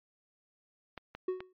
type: clicks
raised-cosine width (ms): 0.3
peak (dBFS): -25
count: 3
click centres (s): 0.977 / 1.15 / 1.405
type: tone with exponential decay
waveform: triangle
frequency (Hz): 370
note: F#4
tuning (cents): 0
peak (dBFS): -25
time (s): 1.28-1.53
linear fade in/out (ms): 5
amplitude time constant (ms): 53
effects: low-pass 3000 Hz 12 dB/octave + MP3 48 kbps